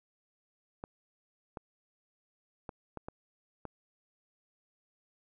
clicks, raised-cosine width 1 ms, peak -26 dBFS, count 6, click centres 0.839 / 1.572 / 2.692 / 2.973 / 3.085 / 3.653 s, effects none

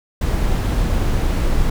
brown noise, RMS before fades -17 dBFS, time 0.21-1.7 s, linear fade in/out 5 ms, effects none

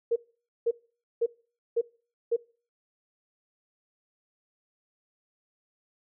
sine tone bursts, 466.2 Hz, A#4, in tune, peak -21 dBFS, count 5, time 0.11-2.365 s, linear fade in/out 10 ms, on 51 ms, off 500 ms, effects noise-tail reverb RT60 0.4 s tail -22 dB re dry

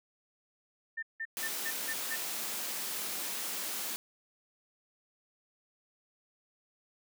sine tone bursts, 1800 Hz, A6, 39 cents sharp, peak -34 dBFS, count 6, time 0.97-2.162 s, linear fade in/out 10 ms, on 57 ms, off 170 ms
white high-pass noise, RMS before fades -37 dBFS, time 1.37-3.96 s, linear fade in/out 0 ms, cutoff 180 Hz, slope 24 dB/octave
effects none

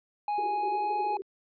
triangle tone with pitch glide, 830.6 to 835.9 Hz, G#5 to G#5, 0 to +11 cents, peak -25 dBFS, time 0.28-1.17 s, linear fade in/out 2 ms, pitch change +11 cents, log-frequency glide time 0.48-0.86 s
pink band-pass noise, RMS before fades -38 dBFS, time 0.38-1.22 s, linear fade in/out 0 ms, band 360 to 430 Hz, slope 96 dB/octave
effects resampled to 11025 Hz

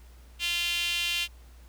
sawtooth tone with high-pass filter, 346 Hz, F4, 16 cents flat, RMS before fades -29 dBFS, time 0.39-1.28 s, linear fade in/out 50 ms, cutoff 2900 Hz, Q 4.9, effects added 60 Hz sine -48 dBFS peak until 1.68 s + pink hiss -60 dBFS RMS until 1.68 s

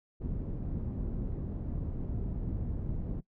pink low-pass noise, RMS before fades -35 dBFS, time 0.2-3.21 s, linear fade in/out 20 ms, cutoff 240 Hz, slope 12 dB/octave, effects noise-tail reverb RT60 0.1 s tail -20 dB re dry

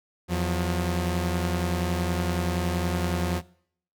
sawtooth tone pair together, 84.1 / 178.87 Hz, E2 / F3, +35 / +42 cents, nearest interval octave + minor second, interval 1307 cents, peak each -23 dBFS, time 0.28-3.42 s, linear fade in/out 50 ms, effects noise-tail reverb RT60 0.6 s tail -21 dB re dry

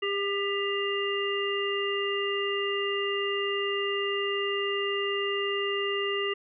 harmonic tone with a mistuned harmonic, 400.5 Hz, G4, 37 cents sharp, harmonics 1 / 3 / 5 / 7, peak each -29 / -35 / -34 / -32 dBFS, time 0.02-6.34 s, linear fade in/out 10 ms, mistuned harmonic 5, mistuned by -23 cents, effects none

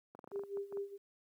clicks, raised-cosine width 1 ms, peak -36 dBFS, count 11, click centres 0.15 / 0.191 / 0.242 / 0.275 / 0.317 / 0.359 / 0.394 / 0.436 / 0.572 / 0.725 / 0.772 s
sine tone with tremolo, 399.6 Hz, G4, 33 cents sharp, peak -35 dBFS, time 0.31-0.98 s, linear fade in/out 50 ms, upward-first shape sine, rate 4.7 Hz, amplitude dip 85%
effects high-pass 200 Hz 12 dB/octave + 12-bit

